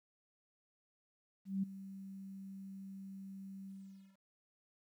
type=tone with ADSR envelope; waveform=sine; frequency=193.8 Hz; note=G3; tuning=20 cents flat; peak=-31 dBFS; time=1.45-4.18 s; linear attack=180 ms; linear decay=11 ms; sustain=-15 dB; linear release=500 ms; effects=12-bit